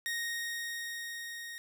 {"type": "tone with level ramp", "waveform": "sawtooth", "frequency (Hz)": 1864.7, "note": "A#6", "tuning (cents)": 0, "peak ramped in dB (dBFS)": [-29, -38], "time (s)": [0.06, 1.58], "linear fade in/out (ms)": 0, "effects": []}